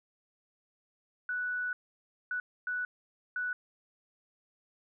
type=tone bursts at uneven times; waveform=sine; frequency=1480 Hz; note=F#6; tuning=in tune; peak=-31 dBFS; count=4; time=1.29-1.73 / 2.31-2.4 / 2.67-2.85 / 3.36-3.53 s; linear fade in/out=2 ms; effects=none